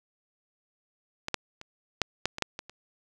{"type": "clicks", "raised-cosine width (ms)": 0.2, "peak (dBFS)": [-14, -9, -25, -6, -8, -18, -8, -19, -27], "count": 9, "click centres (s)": [1.284, 1.343, 1.614, 2.017, 2.256, 2.384, 2.423, 2.591, 2.696], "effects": []}